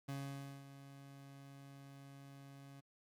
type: tone with ADSR envelope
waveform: 30% pulse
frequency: 138.59 Hz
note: C#3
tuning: in tune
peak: -38 dBFS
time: 0.08-2.81 s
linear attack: 11 ms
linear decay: 540 ms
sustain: -13 dB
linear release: 16 ms
effects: MP3 96 kbps